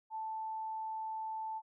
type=tone; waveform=sine; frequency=880 Hz; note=A5; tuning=in tune; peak=-37 dBFS; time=0.1-1.62 s; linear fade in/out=50 ms; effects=none